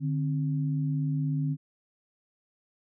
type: tone pair together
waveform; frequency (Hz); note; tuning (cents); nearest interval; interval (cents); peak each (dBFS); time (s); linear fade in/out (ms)
sine; 148.7 / 265.3; D3 / C4; +22 / +24; minor seventh; 1002; -26 / -33; 0-1.57; 50
effects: none